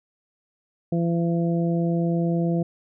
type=harmonic tone; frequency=169.2 Hz; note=E3; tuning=45 cents sharp; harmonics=1 / 2 / 3 / 4; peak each=-21 / -27 / -31 / -33 dBFS; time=0.92-2.63 s; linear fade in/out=5 ms; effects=none